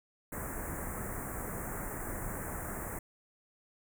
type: band-stop noise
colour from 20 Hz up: pink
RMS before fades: -39 dBFS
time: 0.32-2.99 s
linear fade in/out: 5 ms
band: 2000 to 7500 Hz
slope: 48 dB/octave
effects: none